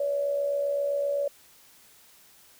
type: tone with amplitude modulation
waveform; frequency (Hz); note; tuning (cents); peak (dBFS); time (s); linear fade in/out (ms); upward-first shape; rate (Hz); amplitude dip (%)
sine; 570; C#5; +48; -22; 0-1.28; 5; sine; 67.7; 50
effects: white hiss -56 dBFS RMS until 2.59 s